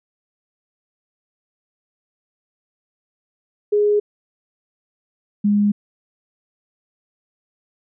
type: tone pair in turn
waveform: sine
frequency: 415.3 / 205.7 Hz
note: G#4 / G#3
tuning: 0 / -16 cents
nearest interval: octave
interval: 1216 cents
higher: first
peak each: -13 dBFS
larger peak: neither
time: 3.72-4 / 5.44-5.72 s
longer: neither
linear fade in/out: 10 ms
effects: none